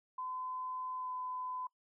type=tone with pitch glide; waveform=sine; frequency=1019 to 1010.8 Hz; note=C6 to B5; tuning=-46 to +40 cents; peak=-38 dBFS; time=0.18-1.67 s; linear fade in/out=5 ms; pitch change=-14 cents; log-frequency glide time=0.97-1.1 s; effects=noise-tail reverb RT60 0.1 s tail -22 dB re dry